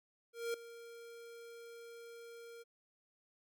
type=tone with ADSR envelope; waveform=square; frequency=466.2 Hz; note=A#4; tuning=in tune; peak=-35 dBFS; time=0.33-2.64 s; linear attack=210 ms; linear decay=3 ms; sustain=-16 dB; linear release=25 ms; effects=none